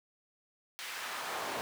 brown noise with high-pass filter sweep, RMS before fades -39 dBFS, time 0.79-1.61 s, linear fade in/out 0 ms, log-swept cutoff 2100 to 550 Hz, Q 1, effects none

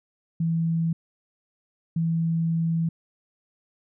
sine tone bursts at uneven times, 164.81 Hz, E3, in tune, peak -21 dBFS, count 2, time 0.4-0.93 / 1.96-2.89 s, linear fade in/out 5 ms, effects none

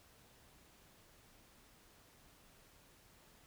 silence, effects pink hiss -65 dBFS RMS until 3.46 s

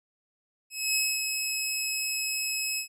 15% pulse tone with ADSR envelope, 2571 Hz, E7, 44 cents flat, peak -16 dBFS, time 0.7-2.88 s, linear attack 250 ms, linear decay 240 ms, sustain -5 dB, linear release 99 ms, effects none

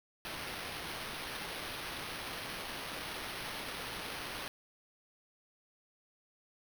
violet noise with sample-and-hold, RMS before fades -42 dBFS, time 0.25-4.48 s, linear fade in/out 0 ms, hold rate 7350 Hz, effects none

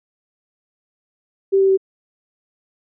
sine tone with pitch steps, 389.7 / 386.8 / 383.9 Hz, G4 / G4 / G4, -10 / -23 / -36 cents, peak -11 dBFS, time 1.52-1.775 s, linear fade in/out 20 ms, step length 85 ms, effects none

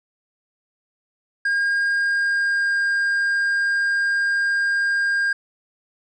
triangle tone with pitch glide, 1618 to 1608.7 Hz, G#6 to G6, -46 to +44 cents, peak -16 dBFS, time 1.45-5.33 s, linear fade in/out 5 ms, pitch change -10 cents, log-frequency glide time 1.85-2.82 s, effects resampled to 22050 Hz

